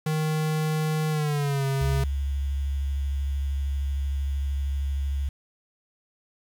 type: tone with pitch glide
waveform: square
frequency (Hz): 155.56 to 136.21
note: D#3 to C#3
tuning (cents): 0 to -30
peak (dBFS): -24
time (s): 0.06-2.04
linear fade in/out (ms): 5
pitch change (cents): -230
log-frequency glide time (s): 1.1-1.65
type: tone with vibrato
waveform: sine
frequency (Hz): 69.3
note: C#2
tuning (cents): 0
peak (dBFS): -24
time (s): 1.81-5.29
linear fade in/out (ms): 5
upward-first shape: square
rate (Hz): 13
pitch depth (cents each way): 17
effects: 8-bit